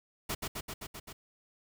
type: noise with echo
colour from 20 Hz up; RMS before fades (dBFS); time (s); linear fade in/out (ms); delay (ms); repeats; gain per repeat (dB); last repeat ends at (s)
pink; -34; 0.29-0.35; 10; 130; 6; -2; 1.13
effects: none